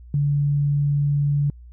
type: tone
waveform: sine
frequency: 143.9 Hz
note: D3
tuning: 35 cents flat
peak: -17 dBFS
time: 0.14-1.5 s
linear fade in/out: 2 ms
effects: added 60 Hz sine -40 dBFS peak until 1.72 s